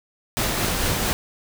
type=noise with tremolo; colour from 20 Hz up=pink; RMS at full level=-22 dBFS; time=0.37-1.13 s; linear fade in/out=0 ms; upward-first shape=triangle; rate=4.5 Hz; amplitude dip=25%; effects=none